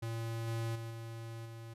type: tone with level steps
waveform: square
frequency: 114.4 Hz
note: A#2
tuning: 32 cents flat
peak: -37 / -35 / -41 / -43 / -46 dBFS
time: 0.02-1.74 s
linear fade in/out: 10 ms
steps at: 0.47 / 0.75 / 0.9 / 1.45 s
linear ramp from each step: 10 ms
effects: resampled to 32000 Hz